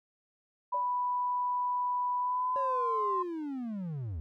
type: tone with pitch glide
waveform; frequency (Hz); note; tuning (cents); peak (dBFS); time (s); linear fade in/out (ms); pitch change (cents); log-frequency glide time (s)
sine; 987.8 to 1045.3; B5 to C6; 0 to -2; -28; 0.72-3.23; 10; +98; 2.19-3.05
type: tone with exponential decay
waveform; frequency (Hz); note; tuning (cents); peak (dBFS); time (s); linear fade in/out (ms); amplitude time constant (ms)
sine; 580; D5; -22; -35; 0.74-0.91; 5; 36
type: linear sweep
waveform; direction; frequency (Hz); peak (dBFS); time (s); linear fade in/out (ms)
triangle; down; 560 to 72.3; -32; 2.56-4.2; 0
effects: none